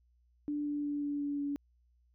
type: tone with pitch steps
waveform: sine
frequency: 293.7 / 292 / 290.3 / 288.7 / 287 / 285.3 Hz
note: D4 / D4 / D4 / D4 / D4 / C#4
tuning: 0 / -10 / -20 / -30 / -40 / +50 cents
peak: -32 dBFS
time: 0.48-1.56 s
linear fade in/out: 0 ms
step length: 180 ms
effects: added 60 Hz sine -66 dBFS peak until 2.14 s